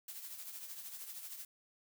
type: noise with tremolo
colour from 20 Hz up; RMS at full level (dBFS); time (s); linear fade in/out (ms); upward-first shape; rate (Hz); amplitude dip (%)
blue; -45; 0.08-1.45; 2; triangle; 13; 60
effects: none